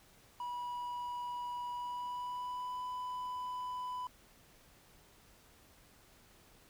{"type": "tone with pitch glide", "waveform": "triangle", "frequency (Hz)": [975, 997.8], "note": ["B5", "B5"], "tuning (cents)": [-23, 17], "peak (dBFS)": -36, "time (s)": [0.4, 4.07], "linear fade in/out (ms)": 2, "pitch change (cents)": 40, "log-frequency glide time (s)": [1.74, 2.81], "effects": ["pink hiss -63 dBFS RMS until 6.69 s"]}